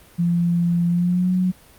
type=tone with pitch glide; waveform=sine; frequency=172.1 to 183.39 Hz; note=F3 to F#3; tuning=-25 to -15 cents; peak=-16 dBFS; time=0.18-1.52 s; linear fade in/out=20 ms; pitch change=+110 cents; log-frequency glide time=0.88-1.32 s; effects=pink hiss -49 dBFS RMS until 1.78 s + Opus 32 kbps